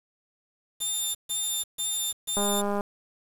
5% pulse tone bursts, 3602 Hz, A7, 40 cents sharp, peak -18 dBFS, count 4, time 0.8-2.62 s, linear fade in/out 20 ms, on 350 ms, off 140 ms
click train, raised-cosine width 1 ms, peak -16 dBFS, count 90, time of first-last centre 2.37-2.808 s, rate 203 Hz
effects resampled to 32000 Hz + 7-bit

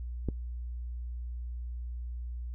click, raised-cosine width 3 ms, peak -18 dBFS, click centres 0.287 s, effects noise-tail reverb RT60 0.1 s tail -21 dB re dry + added 60 Hz sine -35 dBFS peak until 2.54 s

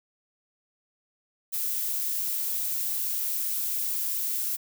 violet noise, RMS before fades -29 dBFS, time 1.52-4.57 s, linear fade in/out 20 ms, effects none

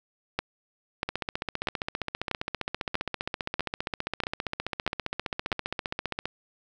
two click trains, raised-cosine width 0.3 ms, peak -10 / -13 dBFS, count 9 / 79, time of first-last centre 0.39-5.518 / 1.09-6.256 s, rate 1.56 / 15.1 Hz, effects none

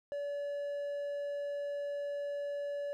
triangle tone, 573 Hz, D5, 43 cents flat, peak -33 dBFS, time 0.12-2.93 s, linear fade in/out 0 ms, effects none

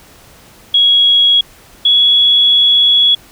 sine tone pair in turn, 3322 / 3366 Hz, G#7 / G#7, 0 / +23 cents, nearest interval unison, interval 23 cents, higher second, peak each -6 dBFS, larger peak neither, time 0.74-1.41 / 1.85-3.15 s, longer second, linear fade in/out 5 ms, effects pink hiss -42 dBFS RMS until 3.31 s

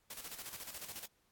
white noise with tremolo, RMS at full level -45 dBFS, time 0.1-1.06 s, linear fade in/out 5 ms, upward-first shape square, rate 14 Hz, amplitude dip 60%, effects pink hiss -75 dBFS RMS until 1.31 s + AAC 64 kbps

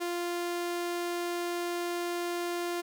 sawtooth tone, 348.2 Hz, F4, 5 cents flat, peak -27 dBFS, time 0-2.82 s, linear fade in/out 20 ms, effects none

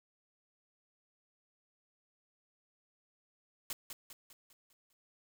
white noise with echo, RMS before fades -39 dBFS, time 3.7-3.73 s, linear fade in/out 2 ms, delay 200 ms, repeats 6, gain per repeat -6 dB, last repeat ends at 4.93 s, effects none

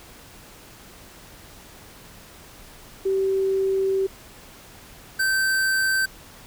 sine / square tone pair in turn, 385.7 / 1550.4 Hz, G4 / G6, -28 / -20 cents, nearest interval 2 octaves, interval 2408 cents, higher second, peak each -19 / -20 dBFS, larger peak first, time 3.05-4.07 / 5.19-6.06 s, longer first, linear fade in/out 10 ms, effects pink hiss -46 dBFS RMS until 6.46 s

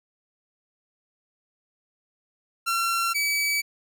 sawtooth tone pair in turn, 1361 / 2289 Hz, F6 / D7, -45 / -45 cents, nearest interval major sixth, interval 900 cents, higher second, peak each -19 dBFS, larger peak neither, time 2.66-3.14 / 3.14-3.62 s, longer neither, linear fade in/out 20 ms, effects none

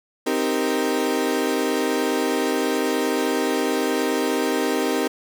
35% pulse chord, C minor seventh, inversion none, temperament equal, 261.6 / 311.1 / 392 / 466.2 Hz, C4 / Eb4 / G4 / Bb4, 0 / 0 / 0 / 0 cents, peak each -24 dBFS, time 0.26-5.08 s, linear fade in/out 10 ms, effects none

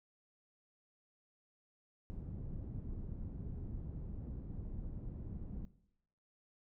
pink low-pass noise, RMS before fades -44 dBFS, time 2.1-5.65 s, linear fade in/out 0 ms, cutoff 200 Hz, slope 12 dB/octave, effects noise-tail reverb RT60 0.8 s tail -17 dB re dry

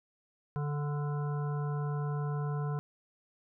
harmonic tone with a mistuned harmonic, 146.1 Hz, D3, 9 cents flat, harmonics 1 / 3 / 5 / 7 / 9 / 10, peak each -31 / -42 / -46 / -45 / -49 / -54 dBFS, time 0.56-2.79 s, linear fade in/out 0 ms, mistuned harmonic 9, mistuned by +21 cents, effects none

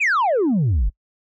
sine exponential sweep, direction down, 2637 to 41.54 Hz, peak -13 dBFS, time 0-0.9 s, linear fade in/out 20 ms, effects noise-tail reverb RT60 0.1 s tail -26 dB re dry + tanh soft clip ceiling -14 dBFS

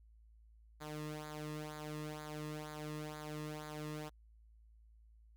sawtooth tone with flanger, 152 Hz, D#3, 40 cents flat, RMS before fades -45 dBFS, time 0.8-4.1 s, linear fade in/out 20 ms, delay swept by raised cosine 0.35 to 1.35 ms, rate 2.1 Hz, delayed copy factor -0.7, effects added 55 Hz sine -60 dBFS peak until 5.36 s

